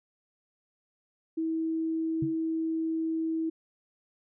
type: tone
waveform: sine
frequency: 323.2 Hz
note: E4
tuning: 34 cents flat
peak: -27 dBFS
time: 1.37-3.5 s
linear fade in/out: 10 ms
type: tone with exponential decay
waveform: sine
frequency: 141.9 Hz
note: C#3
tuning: 41 cents sharp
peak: -25 dBFS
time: 2.22-2.36 s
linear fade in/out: 5 ms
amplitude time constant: 30 ms
effects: none